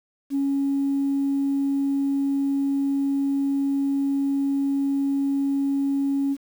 sine tone, 277.2 Hz, C#4, in tune, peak -19 dBFS, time 0.3-6.37 s, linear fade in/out 50 ms, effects tanh soft clip ceiling -16 dBFS + 8-bit

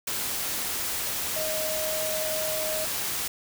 sine tone in noise, 626 Hz, D#5, 10 cents sharp, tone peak -30 dBFS, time 1.36-2.85 s, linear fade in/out 5 ms, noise white, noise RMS -30 dBFS, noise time 0.07-3.28 s, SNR -3 dB, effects none

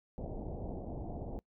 pink low-pass noise, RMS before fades -41 dBFS, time 0.18-1.39 s, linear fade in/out 0 ms, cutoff 770 Hz, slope 48 dB/octave, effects noise-tail reverb RT60 0.1 s tail -24 dB re dry

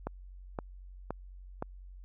click train, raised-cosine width 1 ms, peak -20 dBFS, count 4, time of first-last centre 0.07-1.624 s, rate 1.93 Hz, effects added 46 Hz sine -46 dBFS peak until 2.04 s

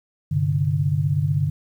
sine chord, G suspended fourth, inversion none, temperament equal, 98 / 130.81 / 146.83 Hz, G2 / C3 / D3, 0 / 0 / 0 cents, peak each -24 / -25 / -20 dBFS, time 0.31-1.5 s, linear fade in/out 10 ms, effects 9-bit

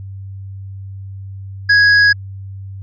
triangle tone with hard clipping, 1661.2 Hz, G#6, in tune, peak -9 dBFS, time 1.69-2.13 s, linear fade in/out 10 ms, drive 16 dB, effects added 97 Hz sine -27 dBFS peak until 2.82 s + resampled to 16000 Hz

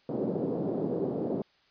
white band-pass noise, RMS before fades -31 dBFS, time 0.09-1.42 s, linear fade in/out 2 ms, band 150 to 490 Hz, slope 24 dB/octave, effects white hiss -65 dBFS RMS until 1.7 s + resampled to 11025 Hz

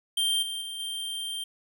square tone with level steps, 3163 Hz, G7, 15 cents sharp, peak -24 / -32 / -35 / -32 dBFS, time 0.17-1.44 s, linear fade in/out 5 ms, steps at 0.42 / 0.61 / 0.79 s, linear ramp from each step 10 ms, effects none

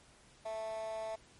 15% pulse tone with high-pass filter, 220 Hz, A3, in tune, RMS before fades -40 dBFS, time 0.45-1.16 s, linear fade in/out 10 ms, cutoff 710 Hz, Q 9.2, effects pink hiss -62 dBFS RMS until 1.39 s + MP3 48 kbps

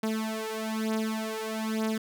sawtooth beating tone pair, 219.1 / 220.2 Hz, A3 / A3, -7 / +2 cents, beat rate 1.1 Hz, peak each -28 dBFS, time 0.03-1.98 s, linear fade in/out 5 ms, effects none

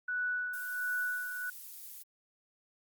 sine tone with tremolo, 1480 Hz, F#6, in tune, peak -30 dBFS, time 0.08-1.5 s, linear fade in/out 5 ms, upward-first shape sine, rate 1.4 Hz, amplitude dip 55%
violet noise, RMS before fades -47 dBFS, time 0.53-2.03 s, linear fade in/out 10 ms
effects Opus 32 kbps

